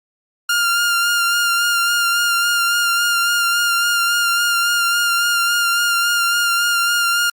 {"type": "tone with vibrato", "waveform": "sawtooth", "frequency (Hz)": 1402, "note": "F6", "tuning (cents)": 6, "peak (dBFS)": -11, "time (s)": [0.49, 7.3], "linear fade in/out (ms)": 5, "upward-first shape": "sine", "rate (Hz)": 3.6, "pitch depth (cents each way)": 21, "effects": ["Opus 48 kbps"]}